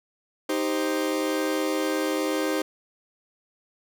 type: chord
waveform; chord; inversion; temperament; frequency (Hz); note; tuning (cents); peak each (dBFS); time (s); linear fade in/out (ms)
40% pulse; C minor; first; equal; 311.1 / 392 / 523.3; Eb4 / G4 / C5; 0 / 0 / 0; -26 / -29 / -28; 0.49-2.62; 5
effects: none